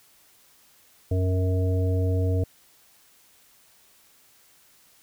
harmonic tone, 92.5 Hz, F#2, in tune, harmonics 1 / 3 / 5 / 7, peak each -21 / -32 / -31 / -36 dBFS, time 1.11-2.44 s, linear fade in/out 5 ms, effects white hiss -58 dBFS RMS until 5.02 s

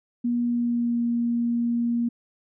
sine tone with pitch glide, 239.8 to 236.2 Hz, A#3 to A#3, +49 to +23 cents, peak -21 dBFS, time 0.24-2.09 s, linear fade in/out 10 ms, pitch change -26 cents, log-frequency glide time 0.42-1.02 s, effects none

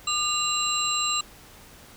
sine tone cluster, 1207 / 2790 / 3992 / 7560 Hz, D6 / F7 / B7 / A#8, +47 / -2 / +18 / +23 cents, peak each -28 dBFS, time 0.07-1.21 s, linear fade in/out 5 ms, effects tanh soft clip ceiling -13 dBFS + pink hiss -49 dBFS RMS until 1.96 s

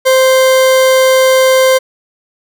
40% pulse tone, 522 Hz, C5, 4 cents flat, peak -5 dBFS, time 0.05-1.79 s, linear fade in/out 20 ms, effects none

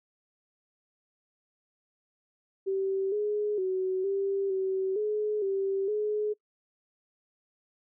sine tone with pitch steps, 386.6 / 417.9 / 374.7 / 393.3 / 381 / 423.1 / 389.6 / 422 Hz, G4 / G#4 / F#4 / G4 / G4 / G#4 / G4 / G#4, -24 / +11 / +22 / +6 / -49 / +32 / -11 / +28 cents, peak -26 dBFS, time 2.66-6.34 s, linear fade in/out 20 ms, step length 460 ms, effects noise-tail reverb RT60 0.1 s tail -25 dB re dry

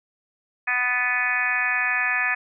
harmonic tone, 248.3 Hz, B3, 9 cents sharp, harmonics 3 / 4 / 5 / 6 / 7 / 8 / 9 / 10, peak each -33 / -35 / -32 / -35 / -23 / -30 / -30 / -27 dBFS, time 0.67-2.35 s, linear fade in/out 10 ms, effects none

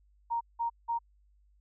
sine tone bursts, 932.3 Hz, A#5, in tune, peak -28 dBFS, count 3, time 0.3-0.99 s, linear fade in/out 20 ms, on 110 ms, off 180 ms, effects added 50 Hz sine -62 dBFS peak until 1.6 s

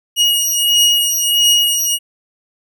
sawtooth beating tone pair, 2882 / 2883.5 Hz, F#7 / F#7, -46 / -45 cents, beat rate 1.5 Hz, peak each -11 dBFS, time 0.16-1.99 s, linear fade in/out 50 ms, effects none

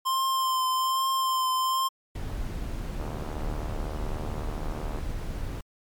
square tone with vibrato, 1046.5 Hz, C6, in tune, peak -24 dBFS, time 0.05-1.89 s, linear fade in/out 20 ms, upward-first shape triangle, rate 1.2 Hz, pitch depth 25 cents each way
brown noise, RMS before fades -32 dBFS, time 2.15-5.61 s, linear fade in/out 5 ms
click train, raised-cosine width 1 ms, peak -24 dBFS, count 152, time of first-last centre 3-4.987 s, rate 76 Hz
effects MP3 96 kbps

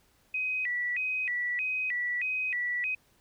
sine tone with vibrato, 2217 Hz, C#7, in tune, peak -28 dBFS, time 0.34-2.95 s, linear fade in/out 5 ms, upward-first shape square, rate 1.6 Hz, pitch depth 220 cents each way, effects pink hiss -66 dBFS RMS until 3.2 s

